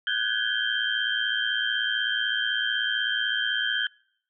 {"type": "tone cluster", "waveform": "sine", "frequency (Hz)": [1489, 1565, 1684, 3089, 3200], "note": ["F#6", "G6", "G#6", "G7", "G7"], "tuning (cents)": [11, -3, 24, -26, 35], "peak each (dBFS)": -30, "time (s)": [0.07, 3.87], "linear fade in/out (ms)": 2, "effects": ["noise-tail reverb RT60 0.7 s tail -26 dB re dry"]}